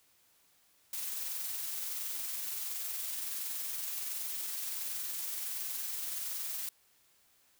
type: noise with amplitude modulation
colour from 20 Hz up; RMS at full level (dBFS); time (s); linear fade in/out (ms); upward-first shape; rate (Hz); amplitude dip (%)
blue; -37; 0.93-6.69; 2; sine; 21.4; 25
effects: white hiss -68 dBFS RMS until 7.59 s